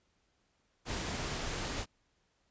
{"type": "noise", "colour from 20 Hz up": "pink", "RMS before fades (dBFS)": -37, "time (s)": [0.85, 1.86], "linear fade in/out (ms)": 50, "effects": ["pink hiss -75 dBFS RMS until 2.5 s", "resampled to 16000 Hz"]}